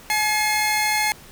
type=tone pair together; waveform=sawtooth; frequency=850.5 / 2143 Hz; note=G#5 / C7; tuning=+41 / +41 cents; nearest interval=octave + major third; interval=1600 cents; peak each=-18 dBFS; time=0.1-1.12 s; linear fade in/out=0 ms; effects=pink hiss -45 dBFS RMS until 1.31 s